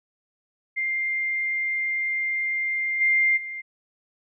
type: tone with level steps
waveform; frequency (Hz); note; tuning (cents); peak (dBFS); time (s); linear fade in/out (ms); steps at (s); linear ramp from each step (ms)
sine; 2103; C7; +8; -23 / -17 / -31; 0.76-3.62; 20; 3 / 3.36; 20
effects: none